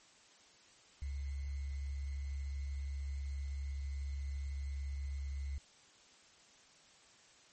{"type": "tone with sample-and-hold", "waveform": "sine", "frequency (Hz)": 69.3, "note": "C#2", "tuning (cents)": 0, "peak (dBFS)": -37, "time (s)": [1.02, 5.58], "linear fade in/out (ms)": 0, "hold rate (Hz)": 2100, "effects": ["white hiss -63 dBFS RMS until 7.52 s", "MP3 32 kbps"]}